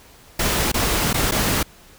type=noise with dropouts; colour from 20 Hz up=pink; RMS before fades=-20 dBFS; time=0.39-1.63 s; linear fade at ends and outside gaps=5 ms; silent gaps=0.718-0.741 / 1.131-1.141 / 1.312-1.319 s; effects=pink hiss -48 dBFS RMS until 1.98 s